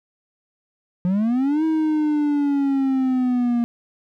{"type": "linear two-way sweep", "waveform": "triangle", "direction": "up then down", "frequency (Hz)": [174.61, 320.2, 235.2], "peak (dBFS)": -15, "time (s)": [1.05, 3.64], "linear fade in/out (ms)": 0, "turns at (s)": 1.64, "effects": []}